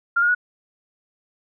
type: tone with pitch steps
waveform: sine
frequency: 1395 / 1428.4 / 1462.7 Hz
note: F6 / F6 / F#6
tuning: -2 / +39 / -20 cents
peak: -15 dBFS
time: 0.16-0.349 s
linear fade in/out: 10 ms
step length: 63 ms
effects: none